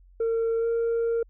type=tone with pitch glide; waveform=sine; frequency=456.1 to 462.5 Hz; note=A#4 to A#4; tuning=-38 to -14 cents; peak=-20 dBFS; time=0.2-1.23 s; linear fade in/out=5 ms; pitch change=+24 cents; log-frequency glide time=0.59-0.66 s; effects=tanh soft clip ceiling -21 dBFS + added 45 Hz sine -51 dBFS peak until 1.29 s